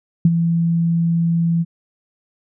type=tone with ADSR envelope; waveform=sine; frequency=167.7 Hz; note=E3; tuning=30 cents sharp; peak=-6 dBFS; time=0.25-1.65 s; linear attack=3 ms; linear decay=40 ms; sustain=-8 dB; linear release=38 ms; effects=none